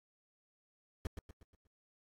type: noise with echo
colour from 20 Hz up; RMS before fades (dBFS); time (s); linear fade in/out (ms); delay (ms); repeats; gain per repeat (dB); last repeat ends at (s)
brown; -36; 1.05-1.07; 2; 120; 5; -7; 1.67
effects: AAC 64 kbps